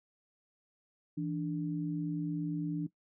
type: tone pair together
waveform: sine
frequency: 164.83 / 293.7 Hz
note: E3 / D4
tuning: 0 / 0 cents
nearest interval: minor seventh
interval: 1000 cents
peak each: -35 / -34 dBFS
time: 1.17-2.87 s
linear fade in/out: 10 ms
effects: noise-tail reverb RT60 0.1 s tail -17 dB re dry